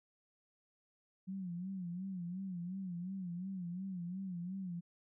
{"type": "tone with vibrato", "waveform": "sine", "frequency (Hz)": 182.6, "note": "F#3", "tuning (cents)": -23, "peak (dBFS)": -39, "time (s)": [1.27, 4.81], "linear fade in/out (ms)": 20, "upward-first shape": "sine", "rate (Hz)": 2.8, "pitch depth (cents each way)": 110, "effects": []}